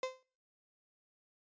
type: tone with exponential decay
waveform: 35% pulse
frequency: 517 Hz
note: C5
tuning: 21 cents flat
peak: -30 dBFS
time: 0.03-0.23 s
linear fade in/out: 2 ms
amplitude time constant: 42 ms
effects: noise-tail reverb RT60 0.4 s tail -24 dB re dry + resampled to 16000 Hz